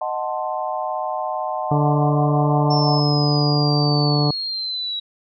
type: chord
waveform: sine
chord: D# diminished seventh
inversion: none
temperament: equal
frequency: 622.3 / 740 / 880 / 1046.5 Hz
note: D#5 / F#5 / A5 / C6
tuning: 0 / 0 / 0 / 0 cents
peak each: -27 / -26 / -28 / -29 dBFS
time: 0.01-3 s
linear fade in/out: 5 ms
type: harmonic tone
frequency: 146.83 Hz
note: D3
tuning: in tune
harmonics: 1 / 2 / 3 / 4 / 5 / 6 / 7 / 8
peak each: -17 / -23 / -26 / -30 / -27 / -34 / -34 / -34 dBFS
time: 1.71-4.31 s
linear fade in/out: 5 ms
type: linear sweep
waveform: sine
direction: down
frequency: 5400 to 3863 Hz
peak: -23 dBFS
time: 2.7-5 s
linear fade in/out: 10 ms
effects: none